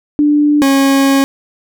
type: tone pair in turn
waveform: sine / 40% pulse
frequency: 295 / 273.4 Hz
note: D4 / C#4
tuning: +8 / -24 cents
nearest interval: minor second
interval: 132 cents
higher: first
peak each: -7 dBFS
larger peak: neither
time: 0.19-0.62 / 0.62-1.24 s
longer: second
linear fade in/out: 0 ms
effects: none